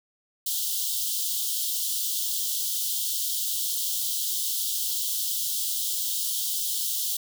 white high-pass noise, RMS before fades -28 dBFS, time 0.46-7.17 s, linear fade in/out 5 ms, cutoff 3000 Hz, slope 96 dB/octave, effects none

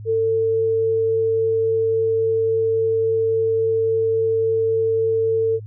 sine tone, 448.2 Hz, A4, 32 cents sharp, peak -16 dBFS, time 0.05-5.6 s, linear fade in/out 50 ms, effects added 106 Hz sine -32 dBFS peak until 5.66 s

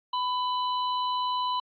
harmonic tone, 998 Hz, B5, 18 cents sharp, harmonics 1 / 3 / 4, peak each -26 / -36 / -38 dBFS, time 0.13-1.6 s, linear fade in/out 5 ms, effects AAC 64 kbps

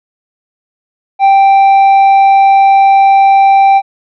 sine tone with tanh clipping, 784 Hz, G5, in tune, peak -4 dBFS, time 1.19-3.82 s, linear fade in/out 50 ms, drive 5 dB, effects none

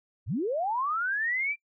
sine linear sweep, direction up, 66 to 2379 Hz, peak -26 dBFS, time 0.26-1.56 s, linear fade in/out 50 ms, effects noise-tail reverb RT60 0.1 s tail -23 dB re dry

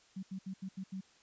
sine tone bursts at uneven times, 190 Hz, F#3, 46 cents sharp, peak -38 dBFS, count 6, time 0.16-0.23 / 0.31-0.39 / 0.46-0.54 / 0.62-0.69 / 0.77-0.84 / 0.92-1.01 s, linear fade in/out 10 ms, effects white hiss -65 dBFS RMS until 1.22 s + resampled to 16000 Hz

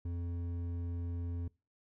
sine tone with hard clipping, 86.3 Hz, F2, 20 cents flat, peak -37 dBFS, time 0.05-1.48 s, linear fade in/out 5 ms, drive 8 dB, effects noise-tail reverb RT60 0.3 s tail -24 dB re dry

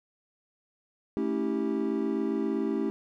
triangle chord, A dominant seventh, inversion none, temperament equal with one note detuned, 220 / 277.2 / 325.1 / 392 Hz, A3 / C#4 / E4 / G4, 0 / 0 / -24 / 0 cents, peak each -30 dBFS, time 1.17-2.9 s, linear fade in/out 0 ms, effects none

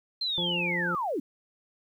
sine linear sweep, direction down, 4186 to 238.3 Hz, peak -27 dBFS, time 0.21-1.2 s, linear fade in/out 5 ms
harmonic tone, 174.61 Hz, F3, in tune, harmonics 1 / 2 / 3 / 5, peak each -33 / -36 / -38 / -40 dBFS, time 0.38-0.95 s, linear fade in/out 0 ms
effects 10-bit

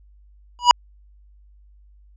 square tone with exponential growth, 973 Hz, B5, 26 cents flat, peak -3 dBFS, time 0.59-0.71 s, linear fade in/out 0 ms, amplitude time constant 25 ms, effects added 50 Hz sine -48 dBFS peak until 2.16 s + resampled to 16000 Hz

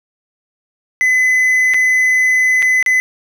triangle tone with dropouts, 2019 Hz, B6, 38 cents sharp, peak -8 dBFS, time 1.01-3 s, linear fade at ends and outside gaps 0 ms, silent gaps 1.737-1.743 / 2.622-2.626 / 2.827-2.862 s, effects none

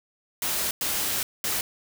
white noise bursts at uneven times, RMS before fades -27 dBFS, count 3, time 0.42-0.71 / 0.81-1.23 / 1.44-1.61 s, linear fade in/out 2 ms, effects none

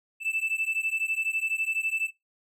triangle beating tone pair, 2637 / 2649 Hz, E7 / E7, 0 / +8 cents, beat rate 12 Hz, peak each -27 dBFS, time 0.2-2.11 s, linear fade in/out 50 ms, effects noise-tail reverb RT60 0.2 s tail -22 dB re dry + tanh soft clip ceiling -18 dBFS

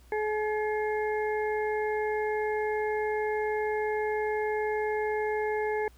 harmonic tone, 426.5 Hz, G#4, 46 cents sharp, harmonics 1 / 2 / 4 / 5, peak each -28 / -33 / -38 / -39 dBFS, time 0.12-5.88 s, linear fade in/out 2 ms, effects added 60 Hz sine -54 dBFS peak until 5.97 s + pink hiss -62 dBFS RMS until 5.97 s

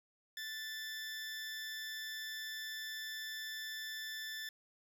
20% pulse tone with amplitude modulation, 1760 Hz, A6, in tune, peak -35 dBFS, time 0.37-4.49 s, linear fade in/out 2 ms, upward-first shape sine, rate 268 Hz, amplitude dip 35%, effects none

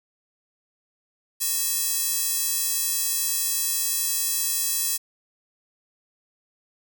square tone with high-pass filter, 367.4 Hz, F#4, 12 cents flat, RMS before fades -25 dBFS, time 1.4-4.98 s, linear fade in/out 20 ms, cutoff 8200 Hz, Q 0.87, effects none

